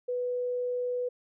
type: tone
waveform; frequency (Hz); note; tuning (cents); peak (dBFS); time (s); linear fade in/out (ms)
sine; 493.9; B4; 0; -28; 0.08-1.09; 10
effects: none